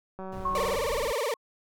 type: click train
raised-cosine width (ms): 1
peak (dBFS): -26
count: 108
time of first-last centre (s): 0.19-0.756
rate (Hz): 189
type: noise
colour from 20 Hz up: brown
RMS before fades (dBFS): -40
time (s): 0.32-1.12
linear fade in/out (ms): 5
type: tone with exponential decay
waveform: sine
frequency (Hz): 1090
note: C#6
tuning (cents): -29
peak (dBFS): -24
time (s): 0.45-1.37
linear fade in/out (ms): 5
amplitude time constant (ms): 200
type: tone with vibrato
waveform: 35% pulse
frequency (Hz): 515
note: C5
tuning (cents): -28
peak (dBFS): -25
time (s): 0.55-1.34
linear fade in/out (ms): 2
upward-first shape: sine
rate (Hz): 19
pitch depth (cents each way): 260
effects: none